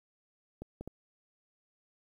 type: clicks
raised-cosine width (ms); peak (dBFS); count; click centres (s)
2; -28; 3; 0.62 / 0.81 / 0.876
effects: 10-bit